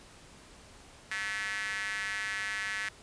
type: tone with high-pass filter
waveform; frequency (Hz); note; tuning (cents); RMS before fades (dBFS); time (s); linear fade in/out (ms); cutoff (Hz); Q
square; 101.7; G#2; -36; -35; 1.11-2.89; 5; 1800; 4.8
effects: pink hiss -54 dBFS RMS until 3.02 s + resampled to 22050 Hz